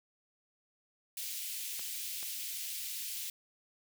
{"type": "high-pass noise", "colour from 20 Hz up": "white", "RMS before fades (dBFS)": -40, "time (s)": [1.17, 3.3], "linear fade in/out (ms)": 2, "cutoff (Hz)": 2400, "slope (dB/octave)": 24}
{"type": "clicks", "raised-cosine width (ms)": 0.3, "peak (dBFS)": -32, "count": 2, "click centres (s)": [1.794, 2.229]}
{"effects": []}